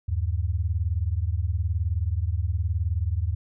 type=beating tone pair; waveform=sine; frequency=77.78 / 96.78 Hz; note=D#2 / G2; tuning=0 / -22 cents; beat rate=19 Hz; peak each=-25 / -26 dBFS; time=0.08-3.35 s; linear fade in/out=10 ms; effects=none